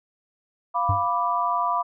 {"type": "chord", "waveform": "sine", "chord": "B diminished", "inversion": "second", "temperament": "equal", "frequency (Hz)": [698.5, 987.8, 1174.7], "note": ["F5", "B5", "D6"], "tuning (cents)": [0, 0, 0], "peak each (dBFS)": [-27, -24, -25], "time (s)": [0.74, 1.83], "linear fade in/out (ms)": 20}
{"type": "tone with exponential decay", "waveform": "triangle", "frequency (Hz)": 98, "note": "G2", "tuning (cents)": 0, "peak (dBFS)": -15, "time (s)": [0.89, 1.08], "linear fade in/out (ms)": 5, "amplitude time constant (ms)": 40}
{"effects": []}